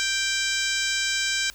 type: harmonic tone with a mistuned harmonic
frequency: 784 Hz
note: G5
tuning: in tune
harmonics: 2 / 3 / 4 / 5 / 6 / 7 / 8 / 9 / 10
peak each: -28 / -30 / -31 / -32 / -33 / -33 / -34 / -35 / -35 dBFS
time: 0-1.5 s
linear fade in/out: 0 ms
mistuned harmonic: 6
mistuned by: +44 cents
effects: added 50 Hz sine -50 dBFS peak until 1.54 s + white hiss -51 dBFS RMS until 1.54 s